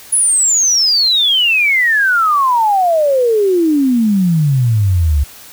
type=exponential sweep; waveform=sine; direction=down; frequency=10548 to 68 Hz; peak=-9 dBFS; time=0.12-5.24 s; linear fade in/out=10 ms; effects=white hiss -37 dBFS RMS until 5.52 s